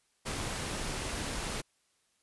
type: noise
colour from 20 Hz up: pink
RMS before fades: -36 dBFS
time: 0.25-1.62 s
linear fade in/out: 20 ms
effects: white hiss -73 dBFS RMS until 2.22 s + resampled to 24000 Hz